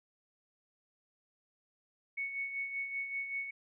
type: tone with tremolo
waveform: sine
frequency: 2217 Hz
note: C#7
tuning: in tune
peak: -33 dBFS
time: 2.17-3.51 s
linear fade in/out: 10 ms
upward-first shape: sine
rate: 5.2 Hz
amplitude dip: 55%
effects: none